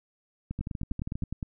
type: two click trains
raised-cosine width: 5 ms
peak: -21 / -20 dBFS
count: 10 / 9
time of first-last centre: 0.51-1.236 / 0.61-1.428 s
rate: 12.4 / 9.78 Hz
effects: none